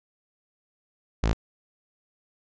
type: tone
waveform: sawtooth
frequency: 54.7 Hz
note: A1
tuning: 9 cents flat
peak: -17 dBFS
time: 1.23-1.33 s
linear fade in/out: 0 ms
effects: resampled to 16000 Hz